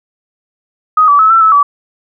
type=tone with pitch steps; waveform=sine; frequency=1254 / 1151 / 1296 / 1340 / 1303 / 1148 Hz; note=D#6 / D6 / E6 / E6 / E6 / D6; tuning=+13 / -35 / -30 / +28 / -20 / -40 cents; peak=-4 dBFS; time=0.97-1.63 s; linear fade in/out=5 ms; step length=110 ms; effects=none